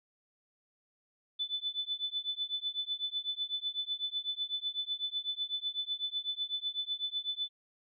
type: tone with tremolo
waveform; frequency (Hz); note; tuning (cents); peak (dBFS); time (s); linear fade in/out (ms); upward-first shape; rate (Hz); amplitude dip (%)
sine; 3500; A7; -10; -29; 1.39-7.49; 10; triangle; 8; 100
effects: none